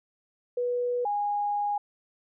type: tone pair in turn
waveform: sine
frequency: 488.9 / 822.2 Hz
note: B4 / G#5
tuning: -18 / -18 cents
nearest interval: major sixth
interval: 900 cents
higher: second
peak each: -25 dBFS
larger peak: neither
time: 0.57-1.05 / 1.05-1.78 s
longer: second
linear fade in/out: 5 ms
effects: none